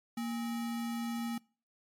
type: tone with sample-and-hold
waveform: sine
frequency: 233.1 Hz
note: A#3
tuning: in tune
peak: -33 dBFS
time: 0.17-1.38 s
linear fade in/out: 5 ms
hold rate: 1050 Hz
effects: noise-tail reverb RT60 0.4 s tail -25 dB re dry + MP3 64 kbps